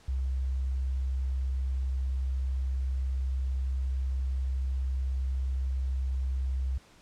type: tone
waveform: sine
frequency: 65.5 Hz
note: C2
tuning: 2 cents sharp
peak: -27 dBFS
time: 0.08-6.78 s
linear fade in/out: 5 ms
effects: pink hiss -58 dBFS RMS until 7.01 s + low-pass 8000 Hz 12 dB/octave